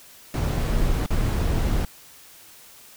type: noise with dropouts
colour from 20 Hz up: brown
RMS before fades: -22 dBFS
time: 0.34-1.85 s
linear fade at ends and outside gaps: 1 ms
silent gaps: 1.061-1.105 s
effects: white hiss -48 dBFS RMS until 2.96 s